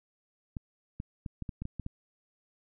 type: clicks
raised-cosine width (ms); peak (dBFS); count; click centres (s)
5; -24; 9; 0.568 / 1.001 / 1.262 / 1.423 / 1.492 / 1.62 / 1.654 / 1.797 / 1.864
effects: none